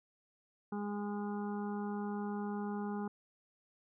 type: harmonic tone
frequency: 205.5 Hz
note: G#3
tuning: 18 cents flat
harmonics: 1 / 2 / 4 / 5 / 6 / 7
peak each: -37 / -43 / -45 / -52 / -52 / -54 dBFS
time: 0.72-3.08 s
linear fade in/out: 5 ms
effects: none